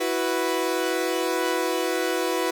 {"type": "chord", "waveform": "sawtooth", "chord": "E suspended second", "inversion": "none", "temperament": "equal", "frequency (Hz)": [329.6, 370, 493.9], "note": ["E4", "F#4", "B4"], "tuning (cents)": [0, 0, 0], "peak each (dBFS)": [-24, -23, -23], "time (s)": [0, 2.51], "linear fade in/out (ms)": 10, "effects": []}